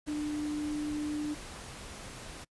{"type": "tone in noise", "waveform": "sine", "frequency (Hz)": 298.7, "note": "D4", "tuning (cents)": 29, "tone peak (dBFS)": -31, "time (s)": [0.07, 1.35], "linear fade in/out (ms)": 20, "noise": "pink", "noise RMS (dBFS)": -45, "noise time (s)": [0.06, 2.45], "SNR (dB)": 11, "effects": ["noise-tail reverb RT60 0.1 s tail -24 dB re dry", "resampled to 24000 Hz"]}